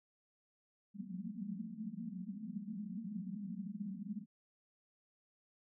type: band-pass noise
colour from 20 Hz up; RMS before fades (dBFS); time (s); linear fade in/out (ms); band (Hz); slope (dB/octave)
pink; -44; 0.94-4.26; 50; 180 to 230; 96
effects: none